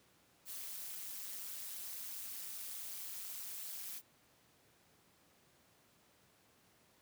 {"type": "noise with amplitude modulation", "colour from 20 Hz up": "blue", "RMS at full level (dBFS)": -42, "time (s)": [0.45, 4.02], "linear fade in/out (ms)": 50, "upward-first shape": "sine", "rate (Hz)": 199, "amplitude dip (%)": 85, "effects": ["pink hiss -69 dBFS RMS until 7.01 s", "high-pass 100 Hz 12 dB/octave"]}